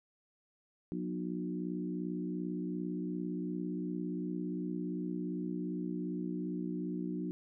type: harmonic tone with a mistuned harmonic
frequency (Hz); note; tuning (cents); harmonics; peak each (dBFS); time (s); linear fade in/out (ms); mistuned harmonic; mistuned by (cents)
60.1; B1; -46; 3 / 4 / 5 / 6; -38 / -42 / -39 / -44; 0.92-7.31; 0; 5; +15
effects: none